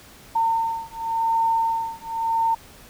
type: beating tone pair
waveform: sine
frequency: 908 / 908.91 Hz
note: A#5 / A#5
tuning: -46 / -44 cents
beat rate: 0.91 Hz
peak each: -23 / -23 dBFS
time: 0.35-2.55 s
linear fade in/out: 10 ms
effects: pink hiss -47 dBFS RMS until 2.89 s